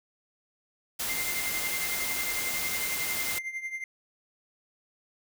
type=noise; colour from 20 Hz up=white; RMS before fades=-32 dBFS; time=0.99-3.39 s; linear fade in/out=10 ms
type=tone with tremolo; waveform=triangle; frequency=2093 Hz; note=C7; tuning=in tune; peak=-28 dBFS; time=1.09-3.84 s; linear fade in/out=2 ms; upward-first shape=triangle; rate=11 Hz; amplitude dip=80%
effects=none